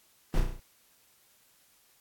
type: noise with echo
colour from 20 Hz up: brown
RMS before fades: -25 dBFS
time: 0.34-0.4 s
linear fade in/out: 0 ms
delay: 33 ms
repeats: 6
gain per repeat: -4 dB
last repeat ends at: 0.598 s
effects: white hiss -64 dBFS RMS until 2 s + AAC 64 kbps